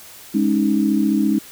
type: chord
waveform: sine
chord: Ab suspended fourth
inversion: none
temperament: just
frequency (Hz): 207.7 / 276.9 / 311.5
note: Ab3 / Db4 / Eb4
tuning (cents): 0 / -2 / +2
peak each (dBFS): -18 / -20 / -19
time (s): 0.34-1.39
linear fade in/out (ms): 10
effects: white hiss -41 dBFS RMS until 1.51 s